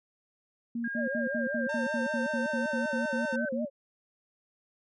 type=tone bursts; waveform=sine; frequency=234.3 Hz; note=A#3; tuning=9 cents sharp; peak=-30 dBFS; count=15; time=0.75-3.652 s; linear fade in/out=5 ms; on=130 ms; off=68 ms
type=tone with pitch glide; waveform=sine; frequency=1623 to 1535.5 Hz; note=G#6 to G6; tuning=-40 to -36 cents; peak=-33 dBFS; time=0.84-3.49 s; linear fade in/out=5 ms; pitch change=-96 cents; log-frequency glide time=1.02-2.87 s
type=tone with vibrato; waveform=sine; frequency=566 Hz; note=C#5; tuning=36 cents sharp; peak=-32 dBFS; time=0.94-3.7 s; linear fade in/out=50 ms; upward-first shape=triangle; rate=5.3 Hz; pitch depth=180 cents each way
type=harmonic tone; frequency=905 Hz; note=A5; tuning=48 cents sharp; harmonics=1 / 2 / 3 / 4 / 5 / 6 / 7 / 8 / 9 / 10; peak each=-39 / -50 / -49 / -54 / -57 / -56 / -57 / -62 / -63 / -63 dBFS; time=1.69-3.36 s; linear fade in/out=5 ms
effects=none